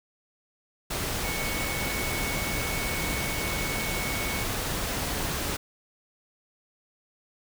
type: tone in noise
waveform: sine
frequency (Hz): 2217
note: C#7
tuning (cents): 0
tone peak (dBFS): -34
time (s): 1.24-4.44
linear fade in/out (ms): 10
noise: pink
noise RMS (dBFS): -30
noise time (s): 0.9-5.57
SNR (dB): -7
effects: none